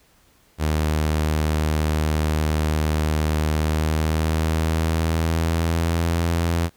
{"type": "tone with pitch glide", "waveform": "sawtooth", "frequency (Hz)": [77.2, 84.19], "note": ["D#2", "E2"], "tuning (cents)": [-13, 37], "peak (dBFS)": -15, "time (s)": [0.58, 6.7], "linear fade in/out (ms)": 50, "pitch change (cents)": 150, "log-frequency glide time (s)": [3.53, 6.21], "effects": ["pink hiss -58 dBFS RMS until 6.76 s"]}